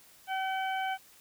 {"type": "harmonic tone", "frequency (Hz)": 763, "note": "G5", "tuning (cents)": -47, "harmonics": [1, 2, 3, 4], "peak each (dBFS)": [-31, -37, -41, -43], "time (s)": [0.27, 0.98], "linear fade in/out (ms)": 50, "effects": ["white hiss -58 dBFS RMS until 1.2 s"]}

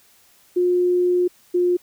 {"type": "tone pair in turn", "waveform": "sine", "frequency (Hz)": [357.5, 355.5], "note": ["F4", "F4"], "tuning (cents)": [41, 31], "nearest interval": "unison", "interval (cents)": 10, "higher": "first", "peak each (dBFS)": -15, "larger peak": "neither", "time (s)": [[0.56, 1.28], [1.54, 1.77]], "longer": "first", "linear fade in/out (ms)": 10, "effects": ["white hiss -55 dBFS RMS until 1.82 s"]}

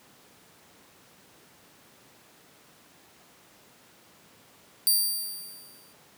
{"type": "tone with exponential decay", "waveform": "5% pulse", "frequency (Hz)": 4699, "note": "D8", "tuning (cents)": 0, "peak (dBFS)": -11, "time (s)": [4.87, 5.93], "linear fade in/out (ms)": 0, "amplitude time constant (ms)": 230, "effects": ["pink hiss -56 dBFS RMS until 6.17 s", "high-pass 150 Hz 12 dB/octave"]}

